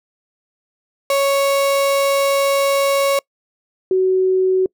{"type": "tone pair in turn", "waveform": ["35% pulse", "sine"], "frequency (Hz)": [554.4, 374.6], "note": ["C#5", "F#4"], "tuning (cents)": [0, 21], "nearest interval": "perfect fifth", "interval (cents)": 679, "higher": "first", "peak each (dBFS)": -12, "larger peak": "neither", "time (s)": [[1.1, 3.19], [3.91, 4.66]], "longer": "first", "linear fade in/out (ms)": 2, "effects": ["noise-tail reverb RT60 0.1 s tail -26 dB re dry"]}